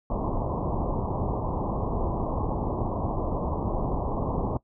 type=low-pass noise; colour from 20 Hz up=pink; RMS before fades=-28 dBFS; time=0.1-4.57 s; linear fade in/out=2 ms; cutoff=1100 Hz; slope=96 dB/octave; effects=noise-tail reverb RT60 0.1 s tail -19 dB re dry